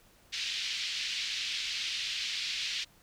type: band-pass noise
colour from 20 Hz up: pink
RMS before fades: -35 dBFS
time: 0.32-2.85 s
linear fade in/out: 20 ms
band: 2500 to 5000 Hz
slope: 24 dB/octave
effects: pink hiss -62 dBFS RMS until 3.02 s